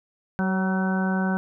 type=harmonic tone with a mistuned harmonic; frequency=189.1 Hz; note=F#3; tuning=38 cents sharp; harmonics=1 / 2 / 3 / 4 / 5 / 6 / 7 / 8; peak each=-22 / -34 / -35 / -33 / -35 / -42 / -40 / -31 dBFS; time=0.39-1.37 s; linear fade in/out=0 ms; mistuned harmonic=3; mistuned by=-33 cents; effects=none